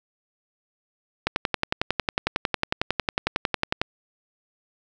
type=click train; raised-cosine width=0.3 ms; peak=-5 dBFS; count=29; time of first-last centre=1.27-3.815 s; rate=11 Hz; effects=none